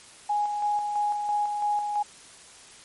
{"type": "tone with tremolo", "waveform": "sine", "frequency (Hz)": 830, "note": "G#5", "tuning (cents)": -1, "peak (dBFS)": -22, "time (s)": [0.29, 2.03], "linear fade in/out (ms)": 10, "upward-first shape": "square", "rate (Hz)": 3, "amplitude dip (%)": 40, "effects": ["white hiss -49 dBFS RMS until 2.84 s", "MP3 48 kbps"]}